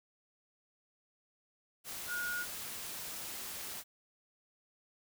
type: tone in noise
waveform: sine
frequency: 1441 Hz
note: F#6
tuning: 46 cents flat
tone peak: -35 dBFS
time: 2.07-2.46 s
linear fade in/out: 50 ms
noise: white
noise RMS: -43 dBFS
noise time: 1.84-3.84 s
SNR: +5 dB
effects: none